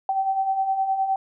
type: beating tone pair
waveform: sine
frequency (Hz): 764 / 773.7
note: G5 / G5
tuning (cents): -45 / -23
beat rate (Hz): 9.7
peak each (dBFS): -29 / -21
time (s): 0.09-1.16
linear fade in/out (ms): 2
effects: none